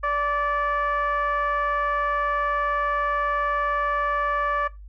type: tone with low-pass filter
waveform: 15% pulse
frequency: 581 Hz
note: D5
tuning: 19 cents flat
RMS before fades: -24 dBFS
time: 0.03-4.68 s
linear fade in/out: 10 ms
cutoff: 1400 Hz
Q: 3.5
effects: noise-tail reverb RT60 0.2 s tail -17 dB re dry + added 50 Hz sine -39 dBFS peak until 4.88 s